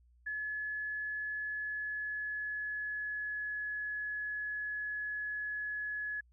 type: tone with pitch glide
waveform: sine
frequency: 1707 to 1696.2 Hz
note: G#6 to G#6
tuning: +47 to +36 cents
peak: -35 dBFS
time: 0.26-6.21 s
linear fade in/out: 10 ms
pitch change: -11 cents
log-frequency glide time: 1.38-3.63 s
effects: added 60 Hz sine -62 dBFS peak until 6.32 s